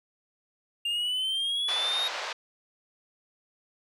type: exponential sweep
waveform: triangle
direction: up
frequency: 2794 to 3763 Hz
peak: -25 dBFS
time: 0.85-2.08 s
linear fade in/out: 5 ms
type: band-pass noise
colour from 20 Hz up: pink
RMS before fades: -35 dBFS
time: 1.68-2.33 s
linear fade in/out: 5 ms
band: 590 to 5400 Hz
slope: 24 dB/octave
effects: none